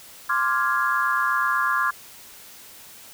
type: chord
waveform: sine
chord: D half-diminished seventh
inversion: third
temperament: equal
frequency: 1046.5 / 1174.7 / 1396.9 / 1661.2 Hz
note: C6 / D6 / F6 / Ab6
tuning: 0 / 0 / 0 / 0 cents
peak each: -25 dBFS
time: 0.29-1.91 s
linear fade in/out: 10 ms
effects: white hiss -45 dBFS RMS until 3.13 s